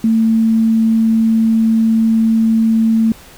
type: tone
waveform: sine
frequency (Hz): 224.1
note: A3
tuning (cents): +32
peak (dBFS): -9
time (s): 0.04-3.12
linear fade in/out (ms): 2
effects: pink hiss -40 dBFS RMS until 3.37 s